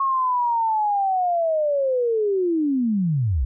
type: linear sweep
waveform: sine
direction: down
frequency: 1096 to 54.9 Hz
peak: -18 dBFS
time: 0-3.45 s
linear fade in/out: 5 ms
effects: none